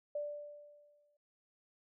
sine tone with exponential decay, 587.3 Hz, D5, in tune, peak -34 dBFS, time 0.15-1.17 s, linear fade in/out 5 ms, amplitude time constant 220 ms, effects none

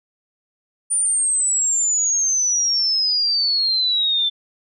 sine exponential sweep, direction down, 9370 to 3520 Hz, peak -16 dBFS, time 0.9-4.3 s, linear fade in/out 20 ms, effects none

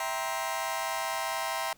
sawtooth chord, C dominant seventh, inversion first, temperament just, 654.1 / 784.9 / 941.9 / 1046.5 Hz, E5 / G5 / Bb5 / C6, -14 / +2 / +18 / 0 cents, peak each -32 dBFS, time 0-1.73 s, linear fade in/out 2 ms, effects pink hiss -61 dBFS RMS until 1.77 s

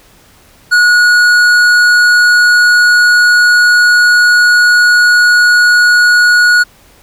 sine tone with tanh clipping, 1454 Hz, F#6, 31 cents flat, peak -6 dBFS, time 0.71-6.64 s, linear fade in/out 20 ms, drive 12 dB, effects pink hiss -44 dBFS RMS until 7.02 s

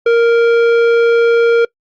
sine tone with tanh clipping, 466.2 Hz, A#4, in tune, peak -9 dBFS, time 0.06-1.65 s, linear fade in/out 5 ms, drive 12 dB, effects noise-tail reverb RT60 0.1 s tail -24 dB re dry + Opus 48 kbps

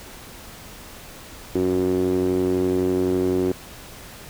sawtooth tone with band-pass filter, 91.9 Hz, F#2, 11 cents flat, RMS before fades -21 dBFS, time 1.55-3.52 s, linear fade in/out 5 ms, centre 340 Hz, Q 5.6, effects pink hiss -41 dBFS RMS until 4.29 s

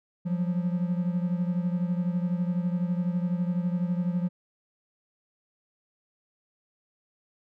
triangle beating tone pair, 174.61 / 186.61 Hz, F3 / F#3, 0 / +15 cents, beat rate 12 Hz, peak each -24 / -29 dBFS, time 0.25-4.29 s, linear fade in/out 20 ms, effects none

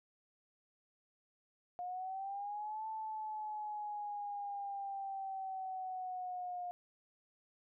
sine linear two-way sweep, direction up then down, 710 to 880 to 710 Hz, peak -39 dBFS, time 1.79-6.71 s, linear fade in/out 0 ms, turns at 2.87 s, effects none

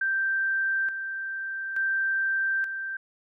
sine tone with tremolo, 1568 Hz, G6, in tune, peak -23 dBFS, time 0.01-2.97 s, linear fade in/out 5 ms, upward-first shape square, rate 0.57 Hz, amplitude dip 55%, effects none

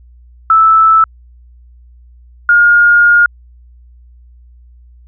sine tone pair in turn, 1315 / 1422.1 Hz, E6 / F6, -5 / +31 cents, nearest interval minor second, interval 136 cents, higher second, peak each -4 dBFS, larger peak neither, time 0.5-1.04 / 2.49-3.26 s, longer second, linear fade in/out 2 ms, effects added 60 Hz sine -38 dBFS peak until 5.07 s

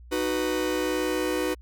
45% pulse chord, B major, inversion first, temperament just, 308.7 / 370.4 / 493.9 Hz, D#4 / F#4 / B4, -14 / +2 / 0 cents, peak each -29 dBFS, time 0.11-1.55 s, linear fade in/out 20 ms, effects added 60 Hz sine -44 dBFS peak until 1.61 s

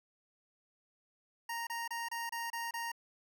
25% pulse tone bursts, 931 Hz, A#5, 2 cents flat, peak -33 dBFS, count 7, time 1.49-2.918 s, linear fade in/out 5 ms, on 180 ms, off 28 ms, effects none

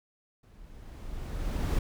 brown noise with level ramp, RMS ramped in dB -54 to -25 dBFS, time 0.43-1.79 s, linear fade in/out 5 ms, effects none

